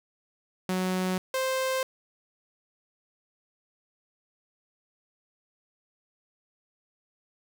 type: tone pair in turn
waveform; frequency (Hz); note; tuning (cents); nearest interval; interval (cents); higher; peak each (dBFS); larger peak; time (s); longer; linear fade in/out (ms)
sawtooth; 185 / 523.3; F#3 / C5; 0 / 0; octave + tritone; 1800; second; -22; neither; 0.69-1.18 / 1.34-1.83; neither; 2
effects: none